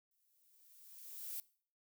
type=noise with exponential growth; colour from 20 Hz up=violet; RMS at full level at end=-42 dBFS; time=0.11-1.4 s; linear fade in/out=2 ms; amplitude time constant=280 ms; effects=noise-tail reverb RT60 0.5 s tail -21 dB re dry